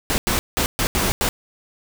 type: noise bursts at uneven times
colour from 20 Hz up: pink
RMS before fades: -20 dBFS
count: 6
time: 0.1-0.18 / 0.27-0.39 / 0.57-0.66 / 0.79-0.87 / 0.95-1.12 / 1.21-1.29 s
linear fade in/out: 0 ms
effects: none